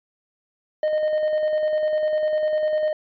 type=tone with tremolo; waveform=triangle; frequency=615 Hz; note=D#5; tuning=20 cents flat; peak=-16 dBFS; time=0.83-2.93 s; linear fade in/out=2 ms; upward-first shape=square; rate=10 Hz; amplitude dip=30%; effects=resampled to 11025 Hz